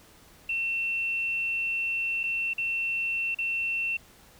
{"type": "tone with dropouts", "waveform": "sine", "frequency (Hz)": 2700, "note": "E7", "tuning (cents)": 41, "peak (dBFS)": -26, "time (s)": [0.49, 3.97], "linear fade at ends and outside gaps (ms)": 5, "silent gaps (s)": [[2.233, 2.237], [2.535, 2.58], [3.347, 3.386]], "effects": ["pink hiss -55 dBFS RMS until 4.39 s"]}